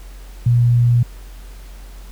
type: tone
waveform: sine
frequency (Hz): 120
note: B2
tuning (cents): -49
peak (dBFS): -10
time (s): 0.46-1.03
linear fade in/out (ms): 5
effects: added 45 Hz sine -33 dBFS peak until 2.11 s + pink hiss -46 dBFS RMS until 2.11 s